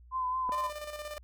sine tone with vibrato, 1022 Hz, C6, 41 cents flat, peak -29 dBFS, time 0.11-0.71 s, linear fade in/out 50 ms, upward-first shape sine, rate 4.6 Hz, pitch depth 30 cents each way
clicks, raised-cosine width 1 ms, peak -28 dBFS, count 2, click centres 0.491 / 0.495 s
sawtooth tone with tremolo, 598 Hz, D5, 31 cents sharp, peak -33 dBFS, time 0.52-1.18 s, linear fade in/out 0 ms, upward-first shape square, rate 17 Hz, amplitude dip 50%
effects added 60 Hz sine -52 dBFS peak until 1.23 s

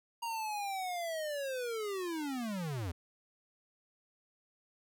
square linear sweep, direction down, 940 to 77.78 Hz, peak -36 dBFS, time 0.22-2.92 s, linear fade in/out 10 ms, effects none

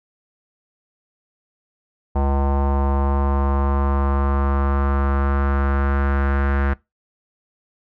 square tone with low-pass filter sweep, 69.3 Hz, C#2, in tune, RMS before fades -19 dBFS, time 2.15-6.74 s, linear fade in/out 10 ms, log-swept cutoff 860 to 1600 Hz, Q 3.2, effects noise-tail reverb RT60 0.2 s tail -21 dB re dry

